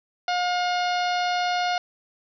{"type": "harmonic tone", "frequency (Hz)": 715, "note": "F5", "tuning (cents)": 41, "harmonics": [1, 2, 3, 4, 5, 6, 7, 8], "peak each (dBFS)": [-23, -30, -34, -35, -37, -35, -40, -43], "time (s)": [0.28, 1.78], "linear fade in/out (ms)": 2, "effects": []}